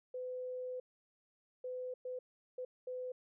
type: tone bursts at uneven times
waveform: sine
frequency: 505 Hz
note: B4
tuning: 39 cents sharp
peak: -39 dBFS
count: 5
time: 0.14-0.8 / 1.64-1.94 / 2.05-2.19 / 2.58-2.65 / 2.87-3.12 s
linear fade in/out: 5 ms
effects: none